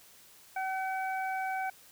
harmonic tone, 760 Hz, F#5, 46 cents sharp, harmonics 1 / 2 / 3, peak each -32 / -38 / -42 dBFS, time 0.56-1.7 s, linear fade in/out 5 ms, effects white hiss -57 dBFS RMS until 1.91 s

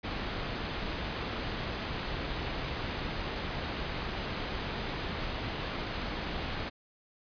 pink low-pass noise, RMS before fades -36 dBFS, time 0.03-6.7 s, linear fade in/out 20 ms, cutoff 4500 Hz, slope 24 dB/octave, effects resampled to 11025 Hz

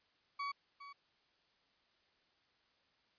35% pulse tone with echo, 1130 Hz, C#6, 33 cents sharp, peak -36 dBFS, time 0.39-0.52 s, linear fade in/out 10 ms, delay 410 ms, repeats 1, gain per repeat -12 dB, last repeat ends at 0.93 s, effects white hiss -74 dBFS RMS until 3.18 s + resampled to 11025 Hz

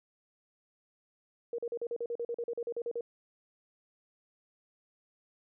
sine tone bursts, 471.9 Hz, A#4, 21 cents sharp, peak -32 dBFS, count 16, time 1.53-3.009 s, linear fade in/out 2 ms, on 54 ms, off 41 ms, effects none

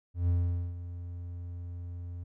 triangle tone with ADSR envelope, 87.4 Hz, F2, 2 cents sharp, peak -21 dBFS, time 0.14-2.24 s, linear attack 140 ms, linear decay 460 ms, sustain -14 dB, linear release 10 ms, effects none

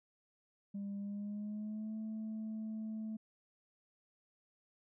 sine tone with pitch glide, 200.4 to 218.5 Hz, G3 to A3, +38 to -12 cents, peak -37 dBFS, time 0.74-3.17 s, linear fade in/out 10 ms, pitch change +150 cents, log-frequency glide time 0.97-1.96 s, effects tanh soft clip ceiling -37 dBFS

